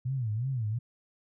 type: tone with vibrato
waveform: sine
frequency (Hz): 119.5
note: A#2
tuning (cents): +43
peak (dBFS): -28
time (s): 0.05-0.79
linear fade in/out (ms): 10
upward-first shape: sine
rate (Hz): 2.8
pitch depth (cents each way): 220
effects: none